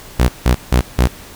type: tone bursts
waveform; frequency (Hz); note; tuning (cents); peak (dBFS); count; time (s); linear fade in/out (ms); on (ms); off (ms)
sawtooth; 61.74; B1; 0; -5; 4; 0.19-1.076; 10; 94; 170
effects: pink hiss -37 dBFS RMS until 1.35 s